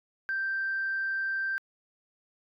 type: tone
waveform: sine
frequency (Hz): 1568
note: G6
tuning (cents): 0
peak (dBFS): -27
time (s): 0.29-1.58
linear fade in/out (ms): 0
effects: tanh soft clip ceiling -23 dBFS